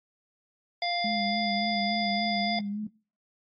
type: harmonic tone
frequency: 698.5 Hz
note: F5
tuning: in tune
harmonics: 1 / 3 / 5 / 7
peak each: -29 / -33 / -35 / -34 dBFS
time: 0.82-2.59 s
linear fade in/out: 2 ms
type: tone with vibrato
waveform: sine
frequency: 207.7 Hz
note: G#3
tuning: in tune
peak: -30 dBFS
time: 1.04-2.87 s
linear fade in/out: 5 ms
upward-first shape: sine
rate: 3.5 Hz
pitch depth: 48 cents each way
effects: noise-tail reverb RT60 0.4 s tail -23 dB re dry + AAC 32 kbps